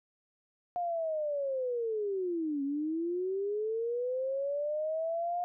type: linear two-way sweep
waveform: sine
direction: down then up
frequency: 714 to 273.7 to 714 Hz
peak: -30 dBFS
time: 0.76-5.44 s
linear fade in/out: 0 ms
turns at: 2.63 s
effects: none